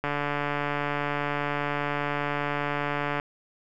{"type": "click train", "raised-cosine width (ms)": 0.5, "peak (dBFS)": -13, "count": 459, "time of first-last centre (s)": [0.04, 3.199], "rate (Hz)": 145, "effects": []}